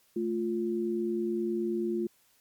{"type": "tone pair together", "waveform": "sine", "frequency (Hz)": [219.7, 349.2], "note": ["A3", "F4"], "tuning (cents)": [-2, 0], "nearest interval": "minor sixth", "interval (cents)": 802, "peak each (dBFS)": [-32, -29], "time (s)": [0.16, 2.07], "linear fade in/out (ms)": 5, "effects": ["white hiss -66 dBFS RMS until 2.4 s", "MP3 96 kbps"]}